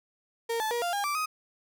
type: tone with pitch steps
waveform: 35% pulse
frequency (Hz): 461.8 / 870 / 476 / 697 / 809 / 1169 / 1254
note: A#4 / A5 / A#4 / F5 / G#5 / D6 / D#6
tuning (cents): -16 / -20 / +36 / -4 / -46 / -8 / +13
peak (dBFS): -26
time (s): 0.49-1.26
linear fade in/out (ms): 10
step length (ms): 110
effects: none